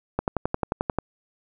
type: click train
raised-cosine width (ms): 1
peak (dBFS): -9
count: 10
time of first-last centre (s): 0.19-0.986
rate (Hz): 11.3
effects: none